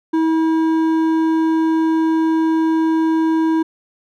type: tone with hard clipping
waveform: sine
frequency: 321.9 Hz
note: E4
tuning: 41 cents flat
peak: -15 dBFS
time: 0.13-3.63 s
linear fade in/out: 10 ms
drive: 8 dB
effects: none